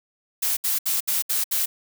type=noise bursts; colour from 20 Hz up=blue; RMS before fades=-23 dBFS; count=6; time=0.42-1.66 s; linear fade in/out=10 ms; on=150 ms; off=68 ms; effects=none